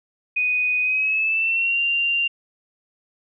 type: tone with pitch glide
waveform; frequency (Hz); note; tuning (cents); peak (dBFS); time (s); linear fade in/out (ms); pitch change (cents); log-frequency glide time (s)
sine; 2489 to 2778; D#7 to F7; 0 to -10; -18; 0.36-2.28; 10; +190; 0.81-1.8
effects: none